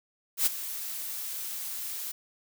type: noise with ADSR envelope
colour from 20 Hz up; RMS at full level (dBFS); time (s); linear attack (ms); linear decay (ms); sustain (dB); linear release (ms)
blue; -22; 0.37-2.12; 94; 15; -14; 9
effects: none